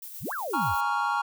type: noise with tremolo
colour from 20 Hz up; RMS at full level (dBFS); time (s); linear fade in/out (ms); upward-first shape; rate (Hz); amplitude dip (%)
violet; -40; 0.02-0.81; 5; square; 8.3; 30
type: exponential two-way sweep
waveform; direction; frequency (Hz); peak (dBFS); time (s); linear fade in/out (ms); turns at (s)
sine; up then down; 65.4 to 1742 to 65.4; -30; 0.2-0.76; 50; 0.33
type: chord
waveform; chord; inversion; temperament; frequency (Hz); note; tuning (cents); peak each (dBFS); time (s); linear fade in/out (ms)
triangle; Bb minor seventh; third; equal with one note detuned; 830.6 / 932.3 / 1108.7 / 1389.7; Ab5 / Bb5 / Db6 / F6; 0 / 0 / 0 / -9; -28; 0.53-1.22; 10
effects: none